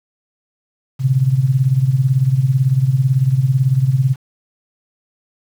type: tone with tremolo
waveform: sine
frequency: 131.7 Hz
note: C3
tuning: 12 cents sharp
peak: -8 dBFS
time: 0.99-4.16 s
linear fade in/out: 50 ms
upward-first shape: sine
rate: 18 Hz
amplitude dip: 75%
effects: 7-bit